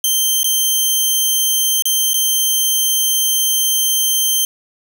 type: tone with dropouts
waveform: 10% pulse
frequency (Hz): 3136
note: G7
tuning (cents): 0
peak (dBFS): -5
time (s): 0.04-4.45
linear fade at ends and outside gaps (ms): 2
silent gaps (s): 0.432-0.443 / 1.823-1.854 / 2.134-2.141
effects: none